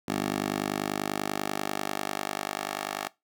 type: tone with high-pass filter sweep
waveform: 10% pulse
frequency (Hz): 50.2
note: G1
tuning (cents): +42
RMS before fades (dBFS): -32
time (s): 0.08-3.08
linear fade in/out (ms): 5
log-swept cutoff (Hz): 260 to 700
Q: 0.94
effects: noise-tail reverb RT60 0.2 s tail -20 dB re dry